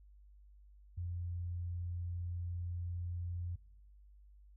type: tone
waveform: sine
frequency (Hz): 87.4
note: F2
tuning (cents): +2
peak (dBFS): -37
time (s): 0.97-3.56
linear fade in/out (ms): 10
effects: noise-tail reverb RT60 1.0 s tail -22 dB re dry + added 50 Hz sine -57 dBFS peak until 4.56 s